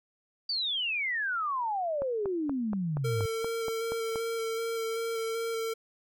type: exponential sweep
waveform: sine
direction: down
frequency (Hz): 4699 to 97.2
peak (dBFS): -28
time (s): 0.49-3.26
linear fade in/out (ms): 5
type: click train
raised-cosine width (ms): 1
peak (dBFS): -23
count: 10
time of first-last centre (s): 2.02-4.158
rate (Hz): 4.21
type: tone with vibrato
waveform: square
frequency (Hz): 454.4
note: A#4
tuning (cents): -44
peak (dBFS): -31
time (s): 3.04-5.74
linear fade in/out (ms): 10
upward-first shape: square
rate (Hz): 2.6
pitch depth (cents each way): 13
effects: none